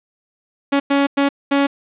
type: tone bursts at uneven times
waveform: sawtooth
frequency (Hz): 280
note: C#4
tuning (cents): +18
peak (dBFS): -9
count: 4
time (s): 0.72-0.8 / 0.9-1.07 / 1.17-1.29 / 1.51-1.67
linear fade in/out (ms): 10
effects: resampled to 8000 Hz + 7-bit